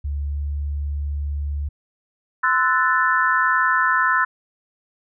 sine tone with pitch glide, 71.7 to 72.28 Hz, D2 to D2, -41 to -27 cents, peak -22 dBFS, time 0.04-1.69 s, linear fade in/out 10 ms, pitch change +14 cents, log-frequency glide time 0.29-0.36 s
sine chord, F# half-diminished seventh, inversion second, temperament equal with one note detuned, 1029.7 / 1318.5 / 1480 / 1760 Hz, C6 / E6 / F#6 / A6, -28 / 0 / 0 / 0 cents, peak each -21 dBFS, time 2.43-4.25 s, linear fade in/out 10 ms
effects none

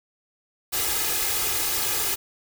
white noise with comb filter, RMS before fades -25 dBFS, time 0.72-2.16 s, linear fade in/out 20 ms, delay 2.4 ms, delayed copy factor +0.8, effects none

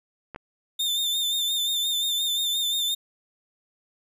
clicks, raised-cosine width 0.5 ms, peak -22 dBFS, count 2, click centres 0.347 / 0.361 s
40% pulse tone with vibrato, 3598 Hz, A7, 38 cents sharp, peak -22 dBFS, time 0.79-2.95 s, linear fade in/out 10 ms, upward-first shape sine, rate 5.7 Hz, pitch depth 43 cents each way
effects none

